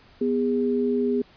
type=tone pair together; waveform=sine; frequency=246.9 / 408.9 Hz; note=B3 / G#4; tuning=0 / -27 cents; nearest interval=major sixth; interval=873 cents; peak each=-23 dBFS; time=0.21-1.22 s; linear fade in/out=5 ms; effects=pink hiss -54 dBFS RMS until 1.36 s + resampled to 11025 Hz